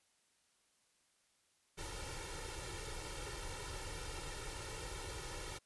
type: noise with comb filter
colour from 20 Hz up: pink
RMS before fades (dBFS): -45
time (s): 1.77-5.59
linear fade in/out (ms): 20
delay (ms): 2.2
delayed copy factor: +0.9
effects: white hiss -75 dBFS RMS until 5.65 s + resampled to 24000 Hz